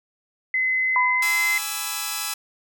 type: tone with pitch glide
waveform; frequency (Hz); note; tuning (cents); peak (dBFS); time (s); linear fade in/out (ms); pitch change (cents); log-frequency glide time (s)
sine; 2040 to 2060; C7 to C7; -44 to -28; -19; 0.54-1.58; 2; +16; 0.81-1.29
type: tone with exponential decay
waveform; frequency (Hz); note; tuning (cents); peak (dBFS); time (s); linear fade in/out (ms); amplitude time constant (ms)
sine; 999; B5; +20; -17; 0.96-1.98; 1; 220
type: chord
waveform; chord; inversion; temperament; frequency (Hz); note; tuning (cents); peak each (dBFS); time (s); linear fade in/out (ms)
5% pulse; E dominant seventh; first; equal with one note detuned; 830.6 / 996.9 / 1174.7 / 1318.5; G#5 / B5 / D6 / E6; 0 / +16 / 0 / 0; -20 / -22 / -23 / -17; 1.22-2.34; 5
effects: none